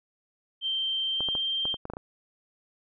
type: tone with pitch glide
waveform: sine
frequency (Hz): 3136 to 3160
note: G7 to G7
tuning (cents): 0 to +13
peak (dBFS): -26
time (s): 0.61-1.77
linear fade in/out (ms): 50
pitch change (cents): +13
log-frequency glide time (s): 1.09-1.35
type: clicks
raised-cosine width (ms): 1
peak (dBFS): -22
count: 9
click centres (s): 1.206 / 1.287 / 1.352 / 1.654 / 1.742 / 1.854 / 1.9 / 1.936 / 1.969
effects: none